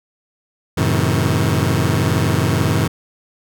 sawtooth chord, F# diminished seventh, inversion none, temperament just, 92.5 / 111 / 133.2 / 159.84 Hz, F#2 / A2 / C3 / Eb3, 0 / +16 / +31 / +47 cents, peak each -16 dBFS, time 0.77-2.88 s, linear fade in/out 10 ms, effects none

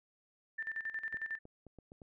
sine tone with tremolo, 1782 Hz, A6, 22 cents sharp, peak -35 dBFS, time 0.58-1.39 s, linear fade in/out 10 ms, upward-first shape square, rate 11 Hz, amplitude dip 75%
clicks, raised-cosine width 2 ms, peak -39 dBFS, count 6, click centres 1.144 / 1.454 / 1.667 / 1.787 / 1.919 / 2.018 s
effects none

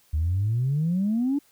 sine exponential sweep, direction up, 73.42 to 293.7 Hz, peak -20 dBFS, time 0.13-1.39 s, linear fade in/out 10 ms, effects tanh soft clip ceiling -17 dBFS + white hiss -61 dBFS RMS until 1.51 s

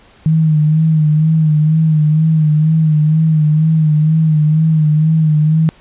sine tone with vibrato, 155.8 Hz, D#3, 3 cents sharp, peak -8 dBFS, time 0.26-5.69 s, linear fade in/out 0 ms, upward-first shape sine, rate 2.1 Hz, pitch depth 49 cents each way, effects pink hiss -46 dBFS RMS until 5.8 s + resampled to 8000 Hz

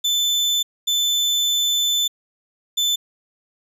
35% pulse tone bursts at uneven times, 3520 Hz, A7, in tune, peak -15 dBFS, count 3, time 0.04-0.63 / 0.87-2.08 / 2.77-2.96 s, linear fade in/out 10 ms, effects resampled to 32000 Hz

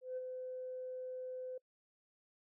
sine tone with ADSR envelope, 510 Hz, C5, 44 cents flat, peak -36 dBFS, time 0.01-1.58 s, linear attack 160 ms, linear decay 27 ms, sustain -5 dB, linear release 6 ms, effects noise-tail reverb RT60 0.1 s tail -25 dB re dry + tanh soft clip ceiling -34 dBFS

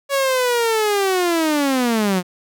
sawtooth linear sweep, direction down, 562 to 174.61 Hz, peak -12 dBFS, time 0.09-2.23 s, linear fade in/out 50 ms, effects none

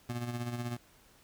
25% pulse tone with tremolo, 120.4 Hz, B2, 44 cents flat, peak -29 dBFS, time 0.09-0.77 s, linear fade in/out 5 ms, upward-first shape sine, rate 16 Hz, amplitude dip 55%, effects pink hiss -62 dBFS RMS until 1.23 s

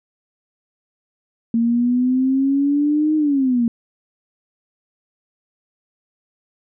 sine exponential two-way sweep, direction up then down, 228.8 to 311.1 to 228.8 Hz, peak -14 dBFS, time 1.54-3.68 s, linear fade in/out 2 ms, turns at 3.16 s, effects none

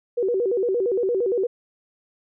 sine tone with vibrato, 428.3 Hz, A4, 47 cents flat, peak -19 dBFS, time 0.17-1.47 s, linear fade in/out 10 ms, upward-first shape square, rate 8.7 Hz, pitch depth 200 cents each way, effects none

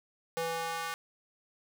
square tone with high-pass filter sweep, 165.2 Hz, E3, 4 cents sharp, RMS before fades -35 dBFS, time 0.37-0.94 s, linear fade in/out 0 ms, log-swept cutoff 490 to 1200 Hz, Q 1.6, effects none

